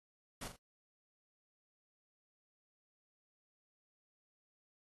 pink noise with echo, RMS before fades -45 dBFS, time 0.41-0.48 s, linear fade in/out 5 ms, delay 42 ms, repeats 2, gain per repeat -8 dB, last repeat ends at 0.564 s, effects AAC 32 kbps

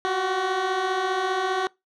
15% pulse beating tone pair, 362.6 / 377.6 Hz, F#4 / F#4, -35 / +35 cents, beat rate 15 Hz, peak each -24 / -17 dBFS, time 0.05-1.67 s, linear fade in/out 0 ms, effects noise-tail reverb RT60 0.2 s tail -23 dB re dry + low-pass 4000 Hz 12 dB/octave

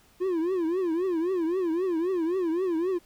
triangle tone with vibrato, 349.2 Hz, F4, in tune, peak -22 dBFS, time 0.2-2.99 s, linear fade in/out 20 ms, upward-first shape triangle, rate 3.8 Hz, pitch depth 190 cents each way, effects pink hiss -60 dBFS RMS until 3.05 s

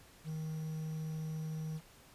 triangle tone with quantisation, 157.3 Hz, D#3, 19 cents sharp, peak -35 dBFS, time 0.24-1.81 s, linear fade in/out 50 ms, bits 10, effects pink hiss -60 dBFS RMS until 2.14 s + resampled to 32000 Hz

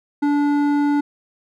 sine tone with hard clipping, 289.7 Hz, D4, 24 cents flat, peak -17 dBFS, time 0.22-1.01 s, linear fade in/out 10 ms, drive 10 dB, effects none

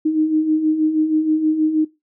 sine beating tone pair, 306.4 / 312.7 Hz, D#4 / D#4, -27 / +9 cents, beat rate 6.3 Hz, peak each -23 / -15 dBFS, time 0.05-1.85 s, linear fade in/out 10 ms, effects noise-tail reverb RT60 0.2 s tail -18 dB re dry

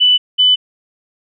sine tone pair in turn, 2984 / 3000 Hz, F#7 / F#7, +14 / +23 cents, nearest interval unison, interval 9 cents, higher second, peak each -7 dBFS, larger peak neither, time 0-0.18 / 0.38-0.56 s, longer neither, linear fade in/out 20 ms, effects none

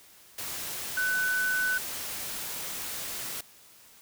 sine tone in noise, 1500 Hz, F#6, 23 cents sharp, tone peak -25 dBFS, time 0.97-1.78 s, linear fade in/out 5 ms, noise white, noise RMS -36 dBFS, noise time 0.38-3.41 s, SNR +8 dB, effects white hiss -55 dBFS RMS until 4.01 s

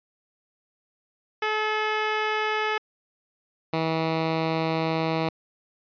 10% pulse tone pair in turn, 430 / 161.44 Hz, A4 / E3, -40 / -36 cents, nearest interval octave + perfect fourth, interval 1696 cents, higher first, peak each -15 dBFS, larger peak neither, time 1.42-2.78 / 3.73-5.29 s, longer second, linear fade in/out 5 ms, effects resampled to 11025 Hz

